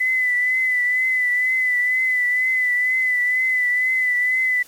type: tone with vibrato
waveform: sine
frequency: 2006 Hz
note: B6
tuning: 26 cents sharp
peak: -16 dBFS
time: 0-4.63 s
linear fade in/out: 10 ms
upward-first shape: triangle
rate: 2.1 Hz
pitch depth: 39 cents each way
effects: white hiss -47 dBFS RMS until 4.67 s + MP3 64 kbps